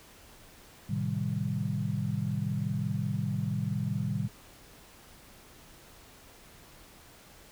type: chord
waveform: sine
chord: A half-diminished seventh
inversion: none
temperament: equal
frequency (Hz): 110 / 130.81 / 155.56 / 196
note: A2 / C3 / Eb3 / G3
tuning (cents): 0 / 0 / 0 / 0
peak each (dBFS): -34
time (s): 0.89-4.28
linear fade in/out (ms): 10
effects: pink hiss -54 dBFS RMS until 7.51 s